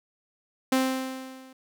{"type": "tone with level ramp", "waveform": "sawtooth", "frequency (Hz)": 261.6, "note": "C4", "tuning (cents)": 0, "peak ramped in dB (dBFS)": [-15, -44], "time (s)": [0.72, 1.53], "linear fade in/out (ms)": 5, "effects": []}